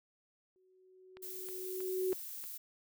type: tone with exponential growth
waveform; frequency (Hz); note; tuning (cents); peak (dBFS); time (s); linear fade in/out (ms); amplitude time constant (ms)
sine; 372.5; F#4; +12; -29; 0.56-2.13; 0; 340
type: click train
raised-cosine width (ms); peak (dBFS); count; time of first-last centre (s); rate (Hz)
0.3; -36; 5; 1.17-2.44; 3.15
type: noise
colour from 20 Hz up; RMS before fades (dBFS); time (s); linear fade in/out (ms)
violet; -45; 1.22-2.58; 10
effects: none